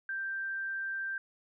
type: tone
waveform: sine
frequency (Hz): 1573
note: G6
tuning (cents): +6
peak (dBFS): -33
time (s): 0.09-1.18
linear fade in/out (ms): 2
effects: none